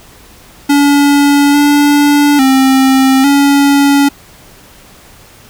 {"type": "tone with pitch steps", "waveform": "square", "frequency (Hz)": [285.4, 289.8, 265.4, 281.7], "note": ["D4", "D4", "C4", "C#4"], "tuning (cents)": [-49, -23, 25, 28], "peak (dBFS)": -6, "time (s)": [0.69, 4.09], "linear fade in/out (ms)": 10, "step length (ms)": 850, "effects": ["pink hiss -39 dBFS RMS until 5.49 s"]}